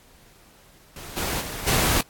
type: noise with level steps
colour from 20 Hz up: pink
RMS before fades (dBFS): -39 / -27 / -33 / -21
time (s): 0.96-2.01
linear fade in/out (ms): 2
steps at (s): 1.16 / 1.4 / 1.66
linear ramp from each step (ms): 20
effects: pink hiss -54 dBFS RMS until 2.09 s + AAC 64 kbps